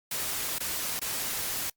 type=noise with dropouts; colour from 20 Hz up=white; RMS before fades=-32 dBFS; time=0.11-1.7 s; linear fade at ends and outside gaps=5 ms; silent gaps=0.585-0.603 / 0.994-1.015 s; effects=noise-tail reverb RT60 0.1 s tail -25 dB re dry + Opus 48 kbps